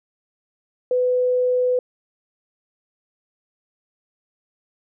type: tone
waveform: sine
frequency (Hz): 500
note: B4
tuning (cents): +21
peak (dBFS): -16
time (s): 0.91-1.79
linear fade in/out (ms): 2
effects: none